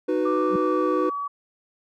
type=chord; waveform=triangle; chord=B major; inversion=first; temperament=just; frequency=308.7 / 370.4 / 493.9 Hz; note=D#4 / F#4 / B4; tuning=-14 / +2 / 0 cents; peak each=-23 dBFS; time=0.08-1.1 s; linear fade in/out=10 ms
type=tone with pitch glide; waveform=sine; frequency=1174.7 to 1138.6 Hz; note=D6 to C#6; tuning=0 to +46 cents; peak=-26 dBFS; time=0.25-1.28 s; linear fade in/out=10 ms; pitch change=-54 cents; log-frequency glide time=0.39-1.13 s
type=tone with exponential growth; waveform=sine; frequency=190.3 Hz; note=F#3; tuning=49 cents sharp; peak=-22 dBFS; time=0.46-0.56 s; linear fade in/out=2 ms; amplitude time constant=20 ms
effects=none